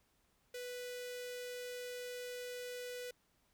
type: tone with notch filter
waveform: sawtooth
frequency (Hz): 493.9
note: B4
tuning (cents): 0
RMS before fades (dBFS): -45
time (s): 0.54-3.11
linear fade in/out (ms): 5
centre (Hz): 1000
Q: 1.3
effects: pink hiss -75 dBFS RMS until 3.53 s